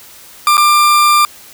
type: tone with dropouts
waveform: 40% pulse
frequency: 1191 Hz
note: D6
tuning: 24 cents sharp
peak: -6 dBFS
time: 0.47-1.25 s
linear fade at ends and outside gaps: 1 ms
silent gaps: 0.57-0.578 s
effects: white hiss -38 dBFS RMS until 1.53 s